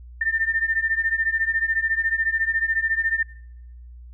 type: beating tone pair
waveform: sine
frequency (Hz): 1797 / 1811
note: A6 / A6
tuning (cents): +36 / +49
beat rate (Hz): 14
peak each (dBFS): -22 / -24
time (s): 0.21-3.23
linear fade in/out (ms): 5
effects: noise-tail reverb RT60 0.9 s tail -25 dB re dry + added 60 Hz sine -39 dBFS peak until 4.13 s